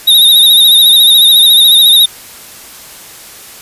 square tone with vibrato, 3729 Hz, A#7, in tune, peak -3 dBFS, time 0.07-2.06 s, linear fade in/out 10 ms, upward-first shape sine, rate 14 Hz, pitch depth 60 cents each way, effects white hiss -32 dBFS RMS until 3.61 s + resampled to 32000 Hz

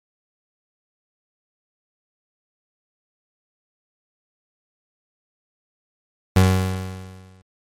30% pulse tone with exponential decay, 93.5 Hz, F#2, 19 cents sharp, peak -7 dBFS, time 6.36-7.42 s, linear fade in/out 5 ms, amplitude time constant 230 ms, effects MP3 64 kbps

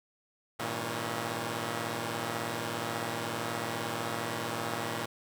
5% pulse tone cluster, 100.1 / 116.5 / 160.4 / 275.2 Hz, G2 / A#2 / E3 / C#4, +37 / -1 / -47 / -12 cents, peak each -31 / -24 / -27 / -30 dBFS, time 0.59-5.06 s, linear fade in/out 10 ms, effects none

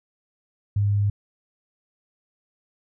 sine tone, 101.9 Hz, G#2, 32 cents flat, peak -18 dBFS, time 0.76-1.1 s, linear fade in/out 5 ms, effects none

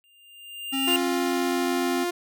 square tone with exponential growth, 2800 Hz, F7, 4 cents sharp, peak -20 dBFS, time 0.04-0.96 s, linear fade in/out 0 ms, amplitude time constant 200 ms
square tone with pitch glide, 269.2 to 263.7 Hz, C4 to C4, +49 to +14 cents, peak -27 dBFS, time 0.72-2.05 s, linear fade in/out 20 ms, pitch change -35 cents, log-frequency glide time 0.99-1.76 s
sawtooth tone, 351.2 Hz, F4, 10 cents sharp, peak -21 dBFS, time 0.87-2.11 s, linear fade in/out 10 ms
effects none

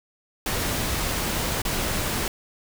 pink noise with dropouts, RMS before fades -26 dBFS, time 0.46-2.28 s, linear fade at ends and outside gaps 2 ms, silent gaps 1.619-1.651 s, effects none

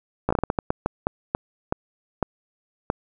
slowing click train, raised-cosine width 1 ms, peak -7 dBFS, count 15, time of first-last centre 0.29-2.901 s, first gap 15 ms, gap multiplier 1.34, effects none

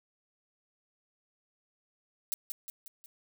violet noise with echo, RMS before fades -32 dBFS, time 2.32-2.34 s, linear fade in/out 0 ms, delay 180 ms, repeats 4, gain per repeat -5 dB, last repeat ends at 3.06 s, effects none

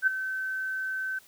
sine tone with ADSR envelope, 1535 Hz, G6, 37 cents flat, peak -17 dBFS, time 0.02-1.19 s, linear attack 51 ms, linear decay 11 ms, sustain -12 dB, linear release 8 ms, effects white hiss -57 dBFS RMS until 1.27 s

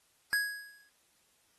square tone with exponential decay, 1661.2 Hz, G#6, in tune, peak -25 dBFS, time 0.33-0.89 s, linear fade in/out 0 ms, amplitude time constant 120 ms, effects white hiss -70 dBFS RMS until 1.58 s + AAC 32 kbps

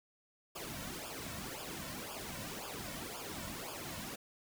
pink noise with flanger, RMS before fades -44 dBFS, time 0.55-4.16 s, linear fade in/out 10 ms, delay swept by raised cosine 0.5 to 2.5 ms, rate 1.9 Hz, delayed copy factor -0.8, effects none

